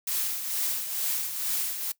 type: noise with tremolo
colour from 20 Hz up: blue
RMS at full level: -27 dBFS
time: 0.07-1.92 s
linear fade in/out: 5 ms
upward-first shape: triangle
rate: 2.2 Hz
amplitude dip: 60%
effects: noise-tail reverb RT60 0.1 s tail -20 dB re dry